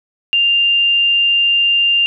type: tone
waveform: sine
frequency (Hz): 2794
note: F7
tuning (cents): 0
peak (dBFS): -10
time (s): 0.33-2.06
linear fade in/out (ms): 0
effects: none